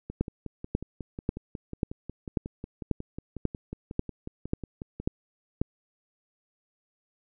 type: two click trains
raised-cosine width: 3 ms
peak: -12 / -23 dBFS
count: 11 / 28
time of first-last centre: 0.21-5.615 / 0.1-5 s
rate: 1.85 / 5.51 Hz
effects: none